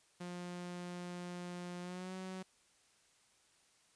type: tone with pitch glide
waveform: sawtooth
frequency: 177.1 to 187.09 Hz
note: F3 to F#3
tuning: +24 to +19 cents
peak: -39 dBFS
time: 0.2-2.43 s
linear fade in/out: 10 ms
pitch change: +95 cents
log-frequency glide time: 1.81-2.14 s
effects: white hiss -70 dBFS RMS until 3.95 s + resampled to 22050 Hz